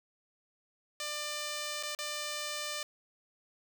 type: tone with dropouts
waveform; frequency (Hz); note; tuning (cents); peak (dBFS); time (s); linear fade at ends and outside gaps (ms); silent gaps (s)
5% pulse; 596; D5; +25; -24; 1-2.83; 2; 1.828-1.833 / 1.95-1.988
effects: none